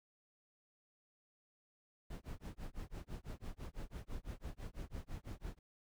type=noise with tremolo; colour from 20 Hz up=brown; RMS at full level=-43 dBFS; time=2.1-5.59 s; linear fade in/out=5 ms; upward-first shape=sine; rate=6 Hz; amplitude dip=100%; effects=none